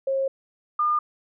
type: tone pair in turn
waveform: sine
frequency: 539 / 1210 Hz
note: C#5 / D#6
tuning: -49 / -49 cents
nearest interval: octave + major second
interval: 1400 cents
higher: second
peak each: -21 / -19 dBFS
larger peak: second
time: 0.07-0.28 / 0.79-0.99 s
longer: first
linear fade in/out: 5 ms
effects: none